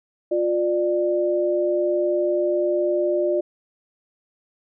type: tone pair together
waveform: sine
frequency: 353.6 / 594.7 Hz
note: F4 / D5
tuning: +22 / +22 cents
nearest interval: major sixth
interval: 900 cents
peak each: -21 dBFS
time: 0.31-3.41 s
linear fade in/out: 10 ms
effects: none